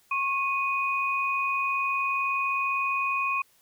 sine tone pair together, 1091.3 / 2489 Hz, C#6 / D#7, -27 / 0 cents, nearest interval octave + major second, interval 1427 cents, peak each -27 dBFS, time 0.11-3.42 s, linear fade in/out 5 ms, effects white hiss -63 dBFS RMS until 3.61 s

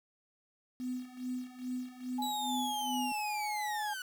sine tone with tremolo, 251.7 Hz, B3, 33 cents sharp, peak -33 dBFS, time 0.8-3.12 s, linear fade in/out 0 ms, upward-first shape sine, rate 2.4 Hz, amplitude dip 90%
sine tone, 842 Hz, G#5, 24 cents sharp, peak -34 dBFS, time 2.18-3.94 s, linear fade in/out 10 ms
sawtooth linear sweep, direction down, 3951 to 1461 Hz, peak -35 dBFS, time 2.22-4.02 s, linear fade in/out 2 ms
effects 9-bit

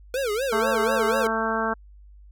square tone with vibrato, 477.1 Hz, A#4, 40 cents sharp, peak -24 dBFS, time 0.14-1.27 s, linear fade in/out 2 ms, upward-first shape sine, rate 4.1 Hz, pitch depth 260 cents each way
harmonic tone, 223.2 Hz, A3, 25 cents sharp, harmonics 1 / 2 / 3 / 4 / 5 / 6 / 7, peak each -30 / -30 / -30 / -30 / -30 / -30 / -30 dBFS, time 0.52-1.74 s, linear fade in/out 10 ms
effects added 50 Hz sine -45 dBFS peak until 2.31 s

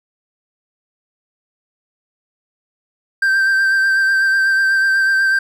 triangle tone with vibrato, 1568 Hz, G6, in tune, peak -10 dBFS, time 3.22-5.39 s, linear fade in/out 5 ms, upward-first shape sine, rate 8.1 Hz, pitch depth 22 cents each way, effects none

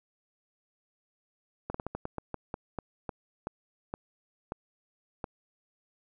slowing click train, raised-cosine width 1 ms, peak -20 dBFS, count 15, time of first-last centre 1.7-5.242 s, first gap 44 ms, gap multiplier 1.24, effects none

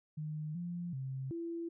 sine tone with pitch steps, 153.2 / 174.1 / 132.9 / 336.3 Hz, D#3 / F3 / C3 / E4, -27 / -5 / +27 / +35 cents, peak -37 dBFS, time 0.17-1.69 s, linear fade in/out 10 ms, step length 380 ms, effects none

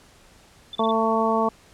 sine tone bursts, 3520 Hz, A7, in tune, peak -32 dBFS, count 4, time 0.73-0.911 s, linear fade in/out 2 ms, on 22 ms, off 31 ms
harmonic tone, 223.5 Hz, A3, 27 cents sharp, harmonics 1 / 2 / 3 / 4 / 5, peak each -25 / -25 / -25 / -25 / -25 dBFS, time 0.79-1.49 s, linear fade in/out 5 ms
effects pink hiss -53 dBFS RMS until 1.73 s + low-pass 10000 Hz 12 dB/octave

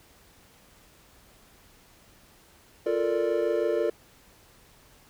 triangle chord, Bb major seventh, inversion second, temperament equal, 349.2 / 440 / 466.2 / 587.3 Hz, F4 / A4 / Bb4 / D5, 0 / 0 / 0 / 0 cents, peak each -27 dBFS, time 2.86-3.9 s, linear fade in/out 5 ms, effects pink hiss -57 dBFS RMS until 5.09 s

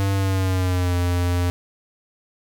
square tone with pitch glide, 98 to 88.32 Hz, G2 to F2, 0 to +20 cents, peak -19 dBFS, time 0-1.5 s, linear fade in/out 0 ms, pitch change -180 cents, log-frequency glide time 0.13-0.96 s, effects none

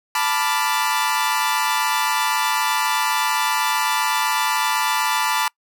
sawtooth chord, B half-diminished seventh, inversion third, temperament equal, 880 / 987.8 / 1174.7 / 1396.9 Hz, A5 / B5 / D6 / F6, 0 / 0 / 0 / 0 cents, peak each -19 / -19 / -21 / -25 dBFS, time 0.15-5.48 s, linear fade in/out 2 ms, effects noise-tail reverb RT60 0.1 s tail -26 dB re dry

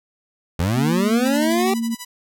25% pulse linear sweep, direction up, 77.78 to 393.7 Hz, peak -14 dBFS, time 0.59-1.74 s, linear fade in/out 5 ms
sine tone with pitch glide, 233.1 to 229.8 Hz, A#3 to A#3, 0 to -25 cents, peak -20 dBFS, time 0.76-1.95 s, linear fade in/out 10 ms, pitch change -25 cents, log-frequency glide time 0.9-1.41 s
5% pulse tone with tremolo, 987.8 Hz, B5, in tune, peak -18 dBFS, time 1.25-2.05 s, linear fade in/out 5 ms, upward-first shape sine, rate 12 Hz, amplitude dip 90%
effects none

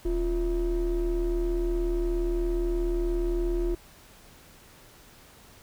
triangle ring-modulated tone, 154.5 Hz, D#3, 12 cents flat, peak -19 dBFS, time 0.05-3.75 s, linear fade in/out 5 ms, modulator 193 Hz, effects pink hiss -53 dBFS RMS until 5.62 s

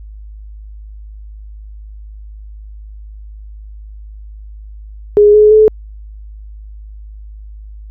sine tone with pitch steps, 415.3 / 423.5 / 431.9 Hz, G#4 / G#4 / A4, 0 / +34 / -32 cents, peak -3 dBFS, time 5.17-5.68 s, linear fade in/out 0 ms, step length 170 ms, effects added 52 Hz sine -29 dBFS peak until 7.9 s

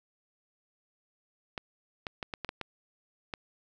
clicks, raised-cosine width 0.3 ms, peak -19 dBFS, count 8, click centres 1.578 / 2.068 / 2.228 / 2.338 / 2.447 / 2.491 / 2.613 / 3.338 s, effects none

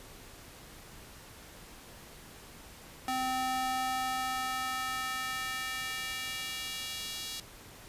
square tone with high-pass filter sweep, 258.1 Hz, C4, 23 cents flat, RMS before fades -35 dBFS, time 3.08-7.4 s, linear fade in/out 2 ms, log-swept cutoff 550 to 3800 Hz, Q 1.5, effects pink hiss -51 dBFS RMS until 7.88 s + resampled to 32000 Hz

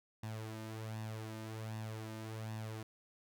sawtooth tone with flanger, 110 Hz, A2, in tune, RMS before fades -44 dBFS, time 0.23-2.83 s, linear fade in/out 5 ms, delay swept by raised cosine 1.1 to 3.3 ms, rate 1.3 Hz, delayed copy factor +0.6, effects none

